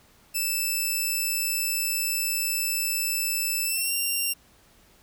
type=tone with pitch glide; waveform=5% pulse; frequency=2637 to 2770 Hz; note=E7 to F7; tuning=0 to -15 cents; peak=-16 dBFS; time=0.34-4.34 s; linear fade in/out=20 ms; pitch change=+85 cents; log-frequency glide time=3.65-3.94 s; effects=pink hiss -58 dBFS RMS until 5.02 s